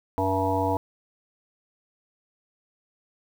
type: harmonic tone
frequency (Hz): 95.6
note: G2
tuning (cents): -43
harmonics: 1 / 3 / 5 / 7 / 9 / 10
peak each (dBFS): -29 / -29 / -29 / -29 / -29 / -29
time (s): 0.18-0.77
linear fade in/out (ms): 0
effects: 8-bit